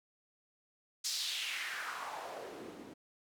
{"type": "noise with band-pass filter sweep", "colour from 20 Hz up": "white", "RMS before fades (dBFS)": -41, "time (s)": [1.04, 2.94], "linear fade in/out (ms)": 10, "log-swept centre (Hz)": [5600, 220], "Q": 2.6, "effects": []}